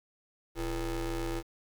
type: ring-modulated tone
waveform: 35% pulse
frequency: 151.9 Hz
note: D#3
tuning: 41 cents flat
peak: -27 dBFS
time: 0.55-1.43 s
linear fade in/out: 50 ms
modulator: 184 Hz
effects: 10-bit